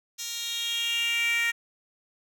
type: tone with high-pass filter sweep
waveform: 10% pulse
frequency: 466.2 Hz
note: A#4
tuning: in tune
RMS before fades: -28 dBFS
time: 0.18-1.52 s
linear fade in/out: 20 ms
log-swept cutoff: 4700 to 2000 Hz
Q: 4.9
effects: none